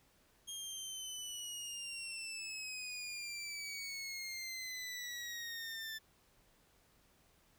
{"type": "exponential sweep", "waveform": "20% pulse", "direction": "down", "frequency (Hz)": [3251, 1760], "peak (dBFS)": -37, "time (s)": [0.47, 5.99], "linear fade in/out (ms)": 20, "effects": ["pink hiss -70 dBFS RMS until 7.58 s"]}